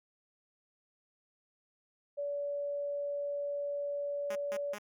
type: tone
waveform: sine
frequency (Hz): 573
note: D5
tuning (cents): -43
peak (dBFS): -33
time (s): 2.17-4.75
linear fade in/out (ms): 20
type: tone bursts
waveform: 5% pulse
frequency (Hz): 207.7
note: G#3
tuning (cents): 0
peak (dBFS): -30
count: 3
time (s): 4.3-4.785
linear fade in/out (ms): 5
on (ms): 55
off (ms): 160
effects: none